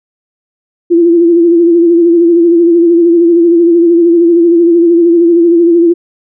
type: tone with vibrato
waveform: sine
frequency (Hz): 340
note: F4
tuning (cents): -46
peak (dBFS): -3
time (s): 0.9-5.94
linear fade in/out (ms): 20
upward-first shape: sine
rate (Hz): 13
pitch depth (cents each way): 48
effects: none